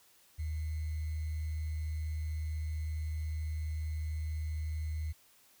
sine tone with sample-and-hold, 77.78 Hz, D#2, in tune, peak -33 dBFS, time 0.38-5.13 s, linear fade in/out 20 ms, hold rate 2100 Hz, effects white hiss -64 dBFS RMS until 5.6 s

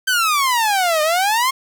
sawtooth exponential two-way sweep, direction down then up, 1568 to 602 to 1088 Hz, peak -11 dBFS, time 0.07-1.51 s, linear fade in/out 10 ms, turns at 1.02 s, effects 7-bit

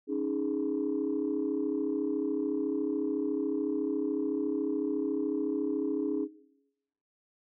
sine chord, C# suspended second, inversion none, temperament equal, 277.2 / 311.1 / 415.3 Hz, C#4 / D#4 / G#4, 0 / 0 / 0 cents, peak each -32 dBFS, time 0.07-6.28 s, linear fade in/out 50 ms, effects noise-tail reverb RT60 0.9 s tail -19 dB re dry + tanh soft clip ceiling -21 dBFS

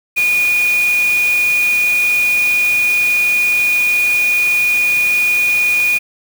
sine tone in noise, 2452 Hz, D#7, 26 cents flat, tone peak -11 dBFS, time 0.16-5.99 s, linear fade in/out 20 ms, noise white, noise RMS -26 dBFS, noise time 0.16-5.99 s, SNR +12 dB, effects none

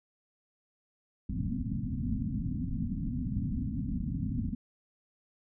white low-pass noise, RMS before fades -33 dBFS, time 1.29-4.55 s, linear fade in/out 5 ms, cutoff 270 Hz, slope 96 dB/octave, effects none

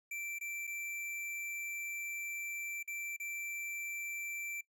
square tone with dropouts, 2342 Hz, D7, 5 cents flat, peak -40 dBFS, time 0.11-4.61 s, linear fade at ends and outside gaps 5 ms, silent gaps 0.387-0.41 / 0.67-0.674 / 2.829-2.876 / 3.165-3.199 s, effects noise-tail reverb RT60 0.1 s tail -21 dB re dry

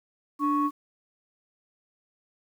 sine tone pair together, 293.7 / 1108.7 Hz, D4 / C#6, 0 / 0 cents, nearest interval octave + major seventh, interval 2300 cents, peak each -24 dBFS, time 0.39-0.71 s, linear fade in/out 50 ms, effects tanh soft clip ceiling -15 dBFS + 9-bit

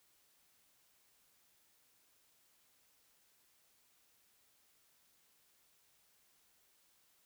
silence, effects white hiss -72 dBFS RMS until 7.25 s

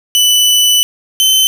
sawtooth tone pair in turn, 2982 / 3066 Hz, F#7 / G7, +13 / -39 cents, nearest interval unison, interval 48 cents, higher second, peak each -4 dBFS, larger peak neither, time 0.15-0.83 / 1.2-1.47 s, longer first, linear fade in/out 0 ms, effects none

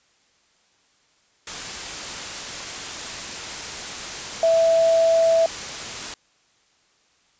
sine tone in noise, 659 Hz, E5, 1 cent flat, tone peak -14 dBFS, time 4.43-5.46 s, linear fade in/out 2 ms, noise white, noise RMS -31 dBFS, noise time 1.47-6.14 s, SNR +14 dB, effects white hiss -62 dBFS RMS until 7.39 s + resampled to 16000 Hz

